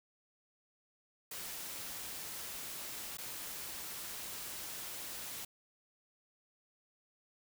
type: noise with dropouts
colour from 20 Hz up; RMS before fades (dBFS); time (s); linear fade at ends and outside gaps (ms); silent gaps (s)
white; -44; 1.31-5.45; 5; 3.172-3.183
effects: none